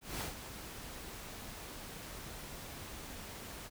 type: noise with ADSR envelope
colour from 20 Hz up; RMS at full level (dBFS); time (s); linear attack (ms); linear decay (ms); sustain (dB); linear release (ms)
pink; -38; 0.01-3.7; 190; 130; -9; 42
effects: none